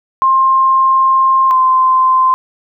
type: tone pair in turn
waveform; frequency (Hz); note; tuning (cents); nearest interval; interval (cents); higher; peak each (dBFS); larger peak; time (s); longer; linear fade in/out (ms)
sine; 1059 / 1038.4; C6 / C6; +21 / -13; unison; 34; first; -7; neither; 0.22-1.51 / 1.51-2.34; first; 0
effects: none